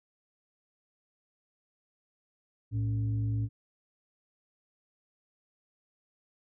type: tone with frequency modulation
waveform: sine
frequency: 110 Hz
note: A2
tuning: in tune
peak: -27 dBFS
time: 2.71-3.49 s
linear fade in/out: 50 ms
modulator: 171 Hz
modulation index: 0.43
effects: none